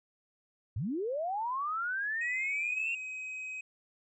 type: linear sweep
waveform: sine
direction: up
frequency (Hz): 82.1 to 2769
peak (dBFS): -31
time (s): 0.76-2.95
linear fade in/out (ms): 5
type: tone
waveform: triangle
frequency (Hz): 2528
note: D#7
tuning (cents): +27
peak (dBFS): -36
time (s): 2.21-3.61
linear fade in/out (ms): 5
effects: resampled to 22050 Hz